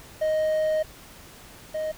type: tone pair in turn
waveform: triangle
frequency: 623 / 623 Hz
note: D#5 / D#5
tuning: +2 / +2 cents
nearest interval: unison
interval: 0 cents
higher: neither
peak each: -19 / -24 dBFS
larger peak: first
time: 0.21-0.83 / 1.74-1.92 s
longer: first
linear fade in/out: 10 ms
effects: pink hiss -47 dBFS RMS until 1.97 s

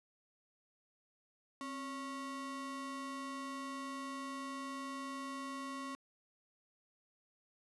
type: ring-modulated tone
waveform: square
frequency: 415.4 Hz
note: G#4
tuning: in tune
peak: -39 dBFS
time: 1.61-5.95 s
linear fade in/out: 0 ms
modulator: 682 Hz
effects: resampled to 24000 Hz + 12-bit

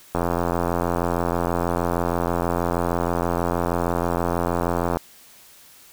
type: click train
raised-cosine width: 1 ms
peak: -8 dBFS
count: 417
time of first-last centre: 0.15-4.97 s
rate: 86.3 Hz
effects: white hiss -49 dBFS RMS until 5.92 s

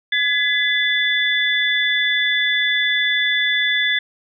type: tone cluster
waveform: sine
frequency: 1692 / 2011 / 3478 Hz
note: G#6 / B6 / A7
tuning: +32 / +31 / -21 cents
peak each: -20 dBFS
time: 0.12-3.99 s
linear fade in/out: 5 ms
effects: none

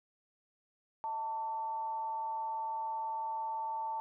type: tone with amplitude modulation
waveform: sine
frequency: 891 Hz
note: A5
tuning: 22 cents sharp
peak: -32 dBFS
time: 1.04-4 s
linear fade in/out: 0 ms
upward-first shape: sine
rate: 254 Hz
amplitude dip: 45%
effects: none

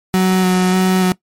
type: tone with vibrato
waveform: 35% pulse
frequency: 185 Hz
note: F#3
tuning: in tune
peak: -9 dBFS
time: 0.14-1.12 s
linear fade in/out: 0 ms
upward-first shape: square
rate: 1.7 Hz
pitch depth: 13 cents each way
effects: noise-tail reverb RT60 0.1 s tail -20 dB re dry + MP3 64 kbps

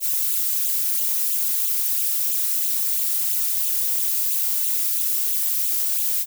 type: noise with flanger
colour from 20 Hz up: violet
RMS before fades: -22 dBFS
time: 0-6.26 s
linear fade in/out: 50 ms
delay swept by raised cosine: 0.27 to 2.47 ms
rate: 3 Hz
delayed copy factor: +0.65
effects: none

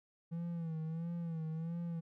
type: tone with vibrato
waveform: triangle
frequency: 164.81 Hz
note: E3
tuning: in tune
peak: -35 dBFS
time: 0.31-2.01 s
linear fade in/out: 20 ms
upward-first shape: sine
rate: 1.5 Hz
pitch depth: 69 cents each way
effects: none

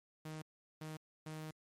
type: tone bursts at uneven times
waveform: sawtooth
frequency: 156.1 Hz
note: D#3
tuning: 6 cents sharp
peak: -40 dBFS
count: 3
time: 0.25-0.42 / 0.81-0.97 / 1.26-1.51 s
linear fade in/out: 5 ms
effects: MP3 64 kbps

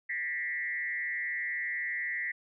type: tone with frequency modulation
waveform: sine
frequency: 1948 Hz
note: B6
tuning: 24 cents flat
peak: -31 dBFS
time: 0.09-2.32 s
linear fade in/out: 10 ms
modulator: 152 Hz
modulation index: 0.99
effects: none

